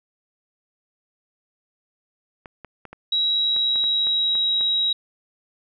clicks, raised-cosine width 0.5 ms, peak -23 dBFS, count 10, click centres 2.458 / 2.647 / 2.853 / 2.93 / 3.564 / 3.758 / 3.84 / 4.07 / 4.353 / 4.61 s
sine tone with pitch glide, 3866 to 3839 Hz, B7 to B7, -38 to -50 cents, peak -18 dBFS, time 3.12-4.93 s, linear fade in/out 5 ms, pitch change -12 cents, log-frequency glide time 3.3-4.5 s
effects none

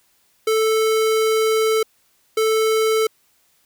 square tone bursts at uneven times, 440 Hz, A4, in tune, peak -16 dBFS, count 2, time 0.47-1.83 / 2.37-3.07 s, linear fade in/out 5 ms, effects white hiss -61 dBFS RMS until 3.65 s

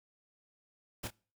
pink noise with echo, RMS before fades -39 dBFS, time 1.03-1.08 s, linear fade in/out 10 ms, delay 27 ms, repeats 1, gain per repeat -10 dB, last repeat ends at 1.107 s, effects noise-tail reverb RT60 0.4 s tail -25 dB re dry

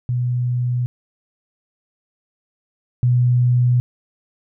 sine tone pair in turn, 123.3 / 123.3 Hz, B2 / B2, -2 / -2 cents, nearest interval unison, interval 0 cents, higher neither, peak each -17 / -12 dBFS, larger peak second, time 0.09-0.86 / 3.03-3.8 s, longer neither, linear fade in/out 0 ms, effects none

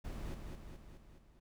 brown noise with echo, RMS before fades -43 dBFS, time 0.04-0.35 s, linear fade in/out 10 ms, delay 210 ms, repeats 5, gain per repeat -4 dB, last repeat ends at 1.4 s, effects none

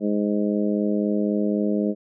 harmonic tone, 103.83 Hz, G#2, in tune, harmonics 2 / 3 / 4 / 5 / 6, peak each -22 / -26 / -28 / -30 / -32 dBFS, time 0-1.95 s, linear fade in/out 50 ms, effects none

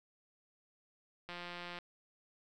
click train, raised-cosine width 0.3 ms, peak -29 dBFS, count 88, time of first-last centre 1.29-1.787 s, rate 175 Hz, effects none

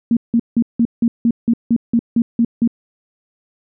sine tone bursts, 233.1 Hz, A#3, in tune, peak -10 dBFS, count 12, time 0.11-2.676 s, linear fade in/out 2 ms, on 58 ms, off 170 ms, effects none

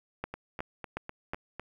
two click trains, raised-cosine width 0.5 ms, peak -23 / -18 dBFS, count 6 / 4, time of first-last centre 0.34-1.596 / 0.24-1.335 s, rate 3.98 / 2.74 Hz, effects 9-bit

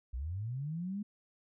sine linear sweep, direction up, 55.6 to 211.3 Hz, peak -35 dBFS, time 0.13-1.03 s, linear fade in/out 10 ms, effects none

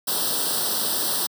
white noise with comb filter, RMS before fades -24 dBFS, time 0.07-1.27 s, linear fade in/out 10 ms, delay 0.22 ms, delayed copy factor +0.9, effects high-pass 200 Hz 12 dB/octave

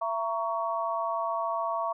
sine chord, A# diminished, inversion second, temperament just, 671.3 / 932.3 / 1118.8 Hz, E5 / A#5 / C#6, +31 / 0 / +16 cents, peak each -31 / -33 / -31 dBFS, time 0.01-1.93 s, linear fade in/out 10 ms, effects none

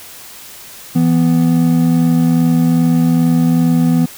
triangle tone pair together, 165.45 / 247.9 Hz, E3 / B3, +7 / +7 cents, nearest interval perfect fifth, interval 700 cents, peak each -10 dBFS, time 0.95-4.06 s, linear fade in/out 10 ms, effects white hiss -35 dBFS RMS until 4.17 s

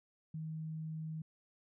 sine tone, 158.1 Hz, D#3, 28 cents sharp, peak -39 dBFS, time 0.34-1.22 s, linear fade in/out 5 ms, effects none

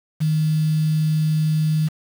sine tone with quantisation, 155.56 Hz, D#3, in tune, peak -16 dBFS, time 0.2-1.89 s, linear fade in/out 20 ms, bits 6, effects none

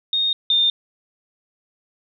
sine tone pair in turn, 3700 / 3620 Hz, A#7 / A7, -14 / +48 cents, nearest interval unison, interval 38 cents, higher first, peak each -17 / -14 dBFS, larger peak second, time 0.13-0.33 / 0.5-0.7 s, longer neither, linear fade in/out 2 ms, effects none

